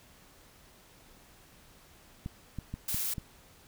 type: clicks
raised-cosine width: 5 ms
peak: -24 dBFS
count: 5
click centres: 2.261 / 2.587 / 2.74 / 2.945 / 3.182 s
type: noise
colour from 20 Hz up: blue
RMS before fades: -33 dBFS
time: 2.88-3.14 s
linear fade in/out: 5 ms
effects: pink hiss -58 dBFS RMS until 3.67 s